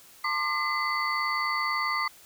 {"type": "tone cluster", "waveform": "sine", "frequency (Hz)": [899, 1059, 1197, 2034, 4519], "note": ["A5", "C6", "D6", "C7", "C#8"], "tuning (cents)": [37, 21, 33, -50, 33], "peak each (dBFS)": [-38, -33, -29, -30, -35], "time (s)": [0.24, 2.08], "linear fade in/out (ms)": 5, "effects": ["white hiss -53 dBFS RMS until 2.25 s"]}